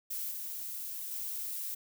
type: noise with level steps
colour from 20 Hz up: violet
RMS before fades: -37 / -40 / -38 dBFS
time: 0.1-1.75 s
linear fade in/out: 10 ms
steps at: 0.31 / 1.11 s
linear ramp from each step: 2 ms
effects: none